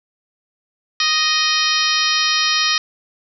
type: harmonic tone with a mistuned harmonic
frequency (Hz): 622.3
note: D#5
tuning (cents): 0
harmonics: 2 / 3 / 4 / 5 / 6 / 7 / 8 / 9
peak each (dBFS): -23 / -23 / -23 / -23 / -23 / -23 / -23 / -23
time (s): 1-2.78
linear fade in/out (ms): 2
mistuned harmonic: 7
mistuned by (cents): -53
effects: none